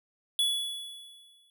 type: tone with exponential decay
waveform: square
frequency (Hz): 3407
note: G#7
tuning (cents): +44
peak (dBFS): -23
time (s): 0.39-1.5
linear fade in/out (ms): 1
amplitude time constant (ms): 240
effects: none